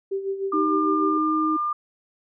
sine tone with tremolo, 390.2 Hz, G4, 8 cents flat, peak -22 dBFS, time 0.11-1.18 s, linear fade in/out 10 ms, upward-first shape sine, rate 6.6 Hz, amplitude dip 65%
sine tone, 1200 Hz, D6, 37 cents sharp, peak -22 dBFS, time 0.52-1.73 s, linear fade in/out 5 ms
sine tone with pitch glide, 311.1 to 312.9 Hz, D#4 to D#4, 0 to +10 cents, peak -22 dBFS, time 0.53-1.57 s, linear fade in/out 10 ms, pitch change +10 cents, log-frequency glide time 1.18-1.32 s
effects none

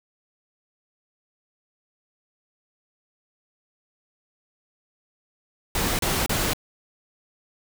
pink noise bursts, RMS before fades -24 dBFS, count 3, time 5.75-6.534 s, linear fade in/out 2 ms, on 240 ms, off 32 ms, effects none

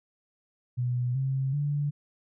sine tone with pitch steps, 123.47 / 133.87 / 145.14 Hz, B2 / C3 / D3, 0 / +40 / -20 cents, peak -25 dBFS, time 0.77-1.91 s, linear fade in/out 20 ms, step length 380 ms, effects none

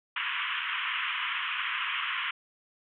white band-pass noise, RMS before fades -32 dBFS, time 0.16-2.31 s, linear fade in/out 5 ms, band 990 to 3200 Hz, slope 96 dB/octave, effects none

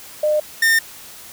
sine / 45% pulse tone pair in turn, 606 / 1815.9 Hz, D#5 / A#6, -46 / -46 cents, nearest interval octave + perfect fifth, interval 1900 cents, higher second, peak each -14 / -12 dBFS, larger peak second, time 0.23-0.4 / 0.62-0.79 s, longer neither, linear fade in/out 5 ms, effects white hiss -39 dBFS RMS until 1.32 s

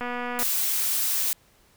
click train, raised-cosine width 0.5 ms, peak -17 dBFS, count 103, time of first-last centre 0.01-0.428 s, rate 244 Hz
blue noise, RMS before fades -25 dBFS, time 0.39-1.33 s, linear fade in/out 0 ms
effects pink hiss -60 dBFS RMS until 1.76 s

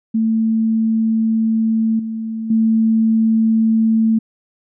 sine tone with level steps, 222.9 Hz, A3, 23 cents sharp, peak -13 / -21 / -11 dBFS, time 0.14-4.19 s, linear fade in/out 10 ms, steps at 1.99 / 2.5 s, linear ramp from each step 5 ms, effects none

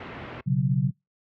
pink low-pass noise, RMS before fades -38 dBFS, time 0-0.41 s, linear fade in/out 5 ms, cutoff 2700 Hz, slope 24 dB/octave
sine chord, B suspended second, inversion none, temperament just, 123.47 / 138.9 / 185.21 Hz, B2 / C#3 / F#3, 0 / +4 / +2 cents, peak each -26 / -22 / -26 dBFS, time 0.46-0.91 s, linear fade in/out 20 ms
effects noise-tail reverb RT60 0.2 s tail -26 dB re dry + high-pass 80 Hz 12 dB/octave

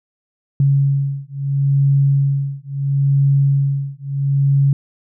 sine beating tone pair, 138.59 / 139.33 Hz, C#3 / C#3, 0 / +9 cents, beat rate 0.74 Hz, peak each -16 dBFS, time 0.6-4.73 s, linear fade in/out 2 ms, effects none

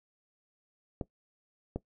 clicks, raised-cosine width 2 ms, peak -20 dBFS, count 2, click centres 1.012 / 1.76 s, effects noise-tail reverb RT60 0.1 s tail -18 dB re dry

